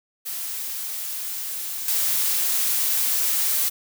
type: noise with level steps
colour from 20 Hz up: blue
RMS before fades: -30 / -22 dBFS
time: 0.25-3.7 s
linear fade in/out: 20 ms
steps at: 1.88 s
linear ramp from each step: 2 ms
effects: none